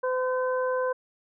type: harmonic tone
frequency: 510 Hz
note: C5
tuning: 44 cents flat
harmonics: 1 / 2 / 3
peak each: -25 / -31 / -35 dBFS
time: 0.03-0.93 s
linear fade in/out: 10 ms
effects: none